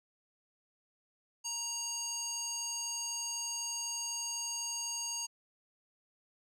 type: tone with band-pass filter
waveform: square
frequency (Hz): 936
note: A#5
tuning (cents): +7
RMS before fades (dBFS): -38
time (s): 1.44-5.27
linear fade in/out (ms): 20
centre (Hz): 6400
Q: 3.4
effects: none